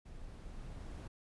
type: noise with level ramp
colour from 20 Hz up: brown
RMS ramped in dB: -50 to -44 dBFS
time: 0.05-1.08 s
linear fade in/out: 10 ms
effects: resampled to 24000 Hz